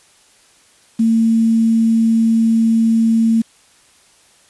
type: tone with quantisation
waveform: sine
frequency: 226.2 Hz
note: A3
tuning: 48 cents sharp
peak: -10 dBFS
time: 0.99-3.42 s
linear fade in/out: 10 ms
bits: 6
effects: white hiss -51 dBFS RMS until 4.49 s + resampled to 24000 Hz